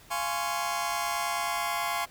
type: chord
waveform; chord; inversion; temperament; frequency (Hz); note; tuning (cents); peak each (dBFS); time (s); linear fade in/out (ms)
sawtooth; Db major seventh; first; just; 693 / 831.5 / 1039.4 / 1108.7; F5 / Ab5 / C6 / Db6; -14 / +2 / -12 / 0; -30; 0.1-2.06; 20
effects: pink hiss -54 dBFS RMS until 2.1 s